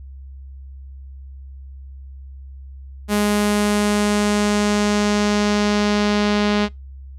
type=tone with low-pass filter sweep; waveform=sawtooth; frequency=207.4 Hz; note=G#3; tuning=2 cents flat; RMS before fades=-18 dBFS; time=3.08-6.69 s; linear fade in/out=50 ms; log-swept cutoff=12000 to 4100 Hz; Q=1.4; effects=noise-tail reverb RT60 0.2 s tail -24 dB re dry + added 67 Hz sine -34 dBFS peak until 7.18 s